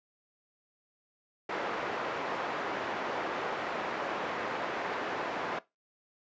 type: band-pass noise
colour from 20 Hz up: pink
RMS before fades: -35 dBFS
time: 1.49-5.59 s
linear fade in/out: 5 ms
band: 430 to 1700 Hz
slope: 12 dB/octave
effects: noise-tail reverb RT60 0.2 s tail -19 dB re dry + resampled to 16000 Hz